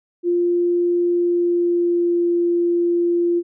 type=tone with pitch glide; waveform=sine; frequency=349.2 to 345.6 Hz; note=F4 to F4; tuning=0 to -18 cents; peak=-15 dBFS; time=0.23-3.43 s; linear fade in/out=50 ms; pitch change=-18 cents; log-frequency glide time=1.08-2.3 s; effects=none